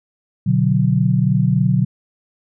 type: chord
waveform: sine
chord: B minor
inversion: none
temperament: equal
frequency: 123.47 / 146.83 / 185 Hz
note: B2 / D3 / F#3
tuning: 0 / 0 / 0 cents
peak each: -17 dBFS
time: 0.46-1.85 s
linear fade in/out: 10 ms
effects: none